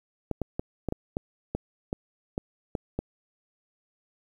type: clicks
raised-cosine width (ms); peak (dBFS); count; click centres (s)
2; -15; 11; 0.313 / 0.417 / 0.595 / 0.887 / 0.924 / 1.169 / 1.55 / 1.929 / 2.379 / 2.752 / 2.99
effects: 9-bit